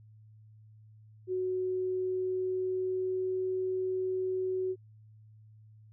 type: tone with pitch glide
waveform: sine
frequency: 370 to 373.2 Hz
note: F#4 to F#4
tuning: 0 to +15 cents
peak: -29 dBFS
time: 1.27-4.76 s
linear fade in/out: 50 ms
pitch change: +15 cents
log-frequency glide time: 1.39-3.49 s
effects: added 108 Hz sine -53 dBFS peak until 5.92 s